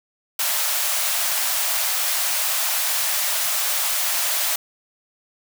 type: high-pass noise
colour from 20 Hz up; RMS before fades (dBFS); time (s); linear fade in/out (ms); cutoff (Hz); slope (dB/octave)
white; -22; 0.39-4.56; 5; 560; 96
effects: none